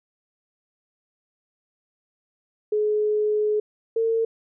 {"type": "tone pair in turn", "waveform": "sine", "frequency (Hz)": [423.4, 453], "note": ["G#4", "A#4"], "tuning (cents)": [33, -50], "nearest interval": "minor second", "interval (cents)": 117, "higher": "second", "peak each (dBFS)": -19, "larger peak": "neither", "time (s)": [[2.72, 3.6], [3.96, 4.25]], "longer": "first", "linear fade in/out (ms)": 5, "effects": []}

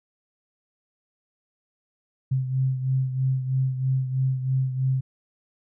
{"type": "beating tone pair", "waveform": "sine", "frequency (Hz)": [130.81, 133.91], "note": ["C3", "C3"], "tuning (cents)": [0, 41], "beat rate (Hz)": 3.1, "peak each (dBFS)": [-22, -29], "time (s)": [2.31, 5.01], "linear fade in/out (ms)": 10, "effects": []}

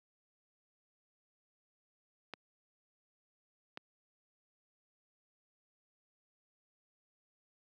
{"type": "clicks", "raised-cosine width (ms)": 0.3, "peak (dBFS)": -26, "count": 2, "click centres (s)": [2.337, 3.774], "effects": ["high-pass 200 Hz 12 dB/octave"]}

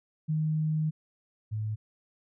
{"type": "tone pair in turn", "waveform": "sine", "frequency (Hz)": [155.56, 107.75], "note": ["D#3", "A2"], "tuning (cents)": [0, -36], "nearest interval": "tritone", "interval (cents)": 636, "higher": "first", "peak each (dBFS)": [-25, -29], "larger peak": "first", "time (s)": [[0.28, 0.91], [1.51, 1.76]], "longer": "first", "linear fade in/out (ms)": 20, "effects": []}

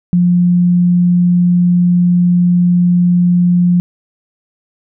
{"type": "tone", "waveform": "sine", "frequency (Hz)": 176.6, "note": "F3", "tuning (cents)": 20, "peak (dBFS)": -7, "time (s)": [0.13, 3.8], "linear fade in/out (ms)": 0, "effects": []}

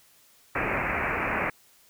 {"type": "low-pass noise", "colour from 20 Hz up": "white", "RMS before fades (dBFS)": -28, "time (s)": [0.55, 1.5], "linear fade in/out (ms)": 5, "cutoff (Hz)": 2500, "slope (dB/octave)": 96, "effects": ["white hiss -59 dBFS RMS until 1.89 s"]}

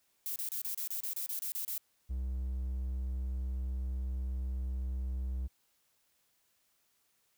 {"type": "noise bursts", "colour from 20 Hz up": "violet", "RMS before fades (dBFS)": -37, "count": 12, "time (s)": [0.26, 1.778], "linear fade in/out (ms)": 0, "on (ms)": 99, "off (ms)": 30}
{"type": "tone", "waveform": "triangle", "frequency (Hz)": 64, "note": "C2", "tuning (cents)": -38, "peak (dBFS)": -31, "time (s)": [2.09, 5.48], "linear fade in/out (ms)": 20}
{"effects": ["white hiss -74 dBFS RMS until 7.37 s"]}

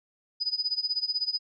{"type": "tone with tremolo", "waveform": "sine", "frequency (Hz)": 4978, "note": "D#8", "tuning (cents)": 0, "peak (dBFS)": -23, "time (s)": [0.4, 1.39], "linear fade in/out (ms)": 20, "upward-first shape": "sine", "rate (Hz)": 16, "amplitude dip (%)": 90, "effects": []}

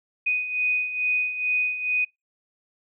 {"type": "beating tone pair", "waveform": "sine", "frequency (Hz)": [2489, 2491.3], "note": ["D#7", "D#7"], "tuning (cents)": [0, 2], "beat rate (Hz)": 2.3, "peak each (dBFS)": [-29, -23], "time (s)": [0.26, 2.05], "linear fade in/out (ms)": 10, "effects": ["noise-tail reverb RT60 0.2 s tail -26 dB re dry"]}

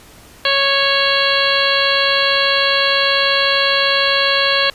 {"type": "harmonic tone with a mistuned harmonic", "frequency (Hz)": 553, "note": "C#5", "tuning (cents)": -4, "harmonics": [1, 2, 3, 4, 5, 6, 7, 8], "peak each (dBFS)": [-20, -21, -19, -24, -20, -20, -21, -23], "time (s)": [0.45, 4.7], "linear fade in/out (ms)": 2, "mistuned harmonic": 7, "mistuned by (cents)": 72, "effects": ["pink hiss -43 dBFS RMS until 4.74 s", "resampled to 32000 Hz"]}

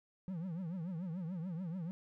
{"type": "tone with vibrato", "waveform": "triangle", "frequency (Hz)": 174.61, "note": "F3", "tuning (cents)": 0, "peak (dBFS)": -36, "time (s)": [0.28, 1.91], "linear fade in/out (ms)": 0, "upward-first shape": "triangle", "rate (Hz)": 6.9, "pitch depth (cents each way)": 210, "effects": []}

